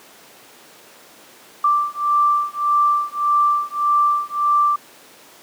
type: beating tone pair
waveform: sine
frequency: 1174.7 / 1176.4 Hz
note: D6 / D6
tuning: 0 / +3 cents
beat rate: 1.7 Hz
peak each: -18 dBFS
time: 1.64-4.76 s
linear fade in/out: 5 ms
effects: pink hiss -45 dBFS RMS until 5.42 s + high-pass 300 Hz 12 dB/octave